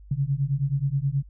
sine beating tone pair, 134.2 / 143.6 Hz, C3 / D3, +44 / -39 cents, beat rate 9.4 Hz, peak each -25 dBFS, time 0.11-1.23 s, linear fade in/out 5 ms, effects added 50 Hz sine -44 dBFS peak until 1.29 s

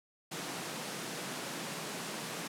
pink high-pass noise, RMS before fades -40 dBFS, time 0.31-2.48 s, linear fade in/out 10 ms, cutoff 140 Hz, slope 48 dB/octave, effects low-pass 11000 Hz 12 dB/octave

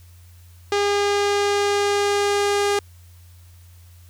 sawtooth tone with low-pass filter sweep, 406.2 Hz, G#4, 38 cents flat, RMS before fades -20 dBFS, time 0.72-2.79 s, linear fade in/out 2 ms, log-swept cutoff 5900 to 8900 Hz, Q 1, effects added 87 Hz sine -44 dBFS peak until 4.09 s + white hiss -56 dBFS RMS until 4.09 s

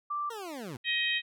sine tone, 1174.7 Hz, D6, in tune, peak -30 dBFS, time 0.1-0.3 s, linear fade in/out 10 ms
20% pulse linear sweep, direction down, 478.2 to 110.3 Hz, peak -33 dBFS, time 0.3-0.77 s, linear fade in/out 5 ms
harmonic tone, 630 Hz, D#5, 21 cents sharp, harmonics 3 / 4 / 5 / 6, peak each -31 / -32 / -33 / -34 dBFS, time 0.84-1.22 s, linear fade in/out 50 ms
effects none

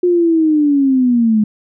sine linear sweep, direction down, 360 to 209.1 Hz, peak -9 dBFS, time 0.03-1.44 s, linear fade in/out 5 ms, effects none

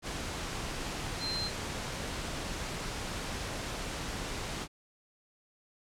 sine tone in noise, 4131 Hz, C8, 23 cents flat, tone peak -33 dBFS, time 1.19-1.51 s, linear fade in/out 50 ms, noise pink, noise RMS -37 dBFS, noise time 0.02-4.68 s, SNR +1 dB, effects low-pass 8000 Hz 12 dB/octave

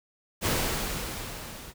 pink noise with level ramp, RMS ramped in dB -25 to -44 dBFS, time 0.41-1.74 s, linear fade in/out 50 ms, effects none

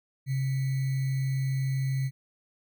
sine tone with sample-and-hold, 133.7 Hz, C3, 38 cents sharp, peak -25 dBFS, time 0.26-2.11 s, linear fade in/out 50 ms, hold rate 2100 Hz, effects none

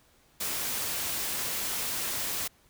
white noise, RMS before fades -32 dBFS, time 0.4-2.48 s, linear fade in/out 10 ms, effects pink hiss -63 dBFS RMS until 2.69 s

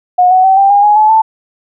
sine tone with pitch steps, 724 / 744.8 / 766.2 / 788.2 / 810.8 / 834.1 / 858 / 882.6 Hz, F#5 / F#5 / G5 / G5 / G#5 / G#5 / A5 / A5, -38 / +11 / -40 / +9 / -42 / +7 / -44 / +5 cents, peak -4 dBFS, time 0.18-1.22 s, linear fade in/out 10 ms, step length 130 ms, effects none

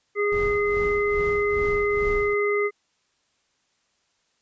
harmonic tone, 411.6 Hz, G#4, 16 cents flat, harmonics 1 / 3 / 5, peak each -21 / -30 / -27 dBFS, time 0.15-2.71 s, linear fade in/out 50 ms
brown noise with tremolo, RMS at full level -31 dBFS, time 0.32-2.34 s, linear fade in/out 5 ms, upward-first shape triangle, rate 2.4 Hz, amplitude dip 80%
effects white hiss -69 dBFS RMS until 4.41 s + resampled to 16000 Hz

